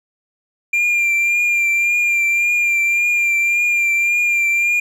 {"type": "tone with vibrato", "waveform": "triangle", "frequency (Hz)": 2388, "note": "D7", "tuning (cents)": 28, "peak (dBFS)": -12, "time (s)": [0.73, 4.8], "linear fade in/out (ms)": 5, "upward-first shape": "triangle", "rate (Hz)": 1.8, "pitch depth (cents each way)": 31, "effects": []}